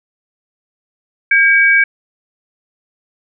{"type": "tone pair together", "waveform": "sine", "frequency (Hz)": [1610, 2274], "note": ["G6", "C#7"], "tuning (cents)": [46, 44], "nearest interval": "tritone", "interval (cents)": 598, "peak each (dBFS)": -10, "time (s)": [1.31, 1.84], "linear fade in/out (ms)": 5, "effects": []}